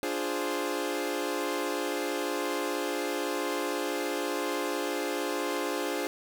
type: chord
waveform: sawtooth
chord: D half-diminished seventh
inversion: none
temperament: equal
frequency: 293.7 / 349.2 / 415.3 / 523.3 Hz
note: D4 / F4 / Ab4 / C5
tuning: 0 / 0 / 0 / 0 cents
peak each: -31 dBFS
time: 0.03-6.07 s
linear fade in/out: 0 ms
effects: none